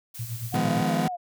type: noise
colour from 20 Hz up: blue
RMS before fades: -40 dBFS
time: 0.14-0.57 s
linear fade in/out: 10 ms
type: tone with tremolo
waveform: sine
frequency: 116.5 Hz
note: A#2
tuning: 1 cent flat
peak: -28 dBFS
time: 0.19-0.82 s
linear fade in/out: 5 ms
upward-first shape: sine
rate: 8.8 Hz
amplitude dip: 80%
type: tone with vibrato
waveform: sine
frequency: 715 Hz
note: F5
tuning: 41 cents sharp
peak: -29 dBFS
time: 0.52-1.17 s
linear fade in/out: 20 ms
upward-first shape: triangle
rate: 4.1 Hz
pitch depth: 100 cents each way
type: chord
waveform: 40% pulse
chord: F half-diminished seventh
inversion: third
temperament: just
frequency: 157.15 / 174.61 / 209.5 / 251.4 Hz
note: Eb3 / F3 / Ab3 / Cb4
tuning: +18 / 0 / +15 / +31 cents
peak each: -28 dBFS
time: 0.54-1.08 s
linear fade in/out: 2 ms
effects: none